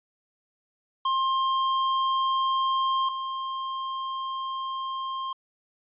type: tone pair in turn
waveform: square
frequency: 1060 / 1060 Hz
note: C6 / C6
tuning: +22 / +22 cents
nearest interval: unison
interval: 0 cents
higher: neither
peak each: -23 / -30 dBFS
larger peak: first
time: 1.05-3.09 / 3.09-5.33 s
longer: second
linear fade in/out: 5 ms
effects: resampled to 8000 Hz